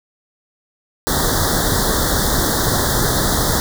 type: band-stop noise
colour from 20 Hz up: pink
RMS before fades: -17 dBFS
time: 1.07-3.6 s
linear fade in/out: 0 ms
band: 1900 to 3400 Hz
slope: 96 dB/octave
effects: none